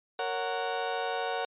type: chord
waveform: 30% pulse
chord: F# major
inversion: first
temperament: just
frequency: 462.5 / 555 / 740 Hz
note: A#4 / C#5 / F#5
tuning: -14 / +2 / 0 cents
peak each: -32 / -34 / -30 dBFS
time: 0.19-1.45 s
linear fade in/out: 2 ms
effects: resampled to 8000 Hz